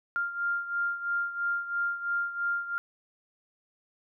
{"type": "beating tone pair", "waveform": "sine", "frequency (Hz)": [1396.9, 1399.9], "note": ["F6", "F6"], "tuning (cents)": [0, 4], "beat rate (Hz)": 3, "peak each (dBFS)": [-29, -34], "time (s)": [0.16, 2.78], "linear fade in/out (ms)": 0, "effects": []}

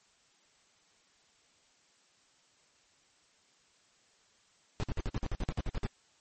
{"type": "noise bursts", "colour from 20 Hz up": "brown", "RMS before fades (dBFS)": -32, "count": 13, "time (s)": [4.8, 5.866], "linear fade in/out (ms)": 0, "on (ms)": 34, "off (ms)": 52, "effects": ["white hiss -67 dBFS RMS until 6.2 s", "MP3 32 kbps"]}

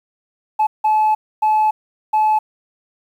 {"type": "tone bursts at uneven times", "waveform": "sine", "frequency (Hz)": 861, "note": "A5", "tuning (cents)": -38, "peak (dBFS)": -10, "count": 4, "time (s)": [[0.59, 0.67], [0.84, 1.15], [1.42, 1.71], [2.13, 2.39]], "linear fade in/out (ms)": 10, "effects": ["tanh soft clip ceiling -10 dBFS", "8-bit"]}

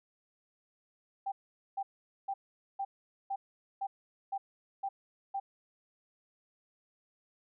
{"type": "tone bursts", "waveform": "sine", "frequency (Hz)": 786, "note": "G5", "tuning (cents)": 4, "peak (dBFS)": -32, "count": 9, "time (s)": [1.26, 5.4], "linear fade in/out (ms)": 10, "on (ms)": 60, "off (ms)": 450, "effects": []}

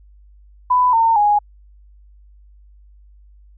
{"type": "tone with pitch steps", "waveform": "sine", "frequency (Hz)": [997, 909, 828.7], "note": ["B5", "A#5", "G#5"], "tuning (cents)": [16, -44, -4], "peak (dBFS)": -11, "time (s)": [0.7, 1.39], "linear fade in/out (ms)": 10, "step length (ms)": 230, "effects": ["added 50 Hz sine -44 dBFS peak until 3.57 s"]}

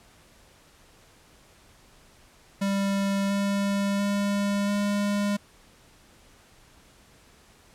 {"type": "tone with pitch steps", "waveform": "square", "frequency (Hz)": [197.6, 199.55, 201.5, 203.5], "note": ["G3", "G3", "G3", "G#3"], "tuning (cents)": [14, 31, 48, -35], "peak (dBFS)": -24, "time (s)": [2.61, 5.37], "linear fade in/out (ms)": 10, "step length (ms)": 690, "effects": ["pink hiss -56 dBFS RMS until 7.74 s", "low-pass 11000 Hz 12 dB/octave"]}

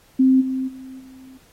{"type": "tone with level steps", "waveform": "sine", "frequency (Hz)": 261.6, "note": "C4", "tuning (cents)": 0, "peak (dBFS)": [-11, -21, -34, -40], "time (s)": [0.19, 1.38], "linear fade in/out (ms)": 10, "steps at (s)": [0.4, 0.67, 0.99], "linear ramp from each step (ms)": 20, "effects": ["pink hiss -55 dBFS RMS until 1.52 s", "AAC 48 kbps"]}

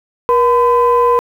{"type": "tone pair together", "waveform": "sine", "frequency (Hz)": [478.9, 1014.8], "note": ["A#4", "B5"], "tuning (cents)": [47, 47], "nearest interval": "octave + minor second", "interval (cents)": 1300, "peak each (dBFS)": -10, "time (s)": [0.29, 1.19], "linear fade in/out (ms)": 0, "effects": ["tanh soft clip ceiling -3 dBFS", "7-bit"]}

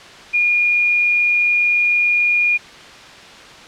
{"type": "tone", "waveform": "sine", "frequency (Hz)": 2429, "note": "D#7", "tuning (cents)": -42, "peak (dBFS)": -12, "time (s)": [0.33, 2.58], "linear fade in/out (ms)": 20, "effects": ["white hiss -38 dBFS RMS until 3.67 s", "low-pass 4000 Hz 12 dB/octave"]}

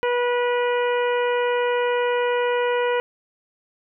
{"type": "harmonic tone", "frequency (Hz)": 487.1, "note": "B4", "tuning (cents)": -24, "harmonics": [1, 2, 3, 4, 5, 6], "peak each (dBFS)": [-20, -26, -30, -32, -34, -36], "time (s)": [0.03, 3], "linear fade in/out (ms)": 0, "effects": []}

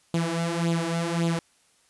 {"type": "tone with flanger", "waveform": "sawtooth", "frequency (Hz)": 167.8, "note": "E3", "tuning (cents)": 31, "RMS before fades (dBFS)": -26, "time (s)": [0.14, 1.39], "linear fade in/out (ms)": 2, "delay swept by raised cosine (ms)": [0.26, 4.56], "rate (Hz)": 1.8, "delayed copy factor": 0.7, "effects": ["white hiss -63 dBFS RMS until 1.89 s", "resampled to 24000 Hz"]}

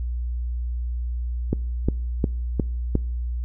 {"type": "click train", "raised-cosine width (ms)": 3, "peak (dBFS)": -7, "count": 5, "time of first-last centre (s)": [1.53, 2.953], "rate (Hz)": 2.81, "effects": ["noise-tail reverb RT60 0.6 s tail -25 dB re dry", "added 60 Hz sine -24 dBFS peak until 3.44 s"]}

